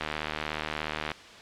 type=click train; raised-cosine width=0.3 ms; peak=-14 dBFS; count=86; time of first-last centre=0.01-1.117 s; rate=76.8 Hz; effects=white hiss -47 dBFS RMS until 1.41 s + low-pass 4000 Hz 12 dB/octave